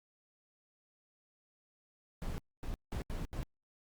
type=noise bursts at uneven times; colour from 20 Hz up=brown; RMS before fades=-38 dBFS; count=5; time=2.22-2.38 / 2.63-2.74 / 2.92-3.02 / 3.1-3.25 / 3.33-3.43 s; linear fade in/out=0 ms; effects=Opus 48 kbps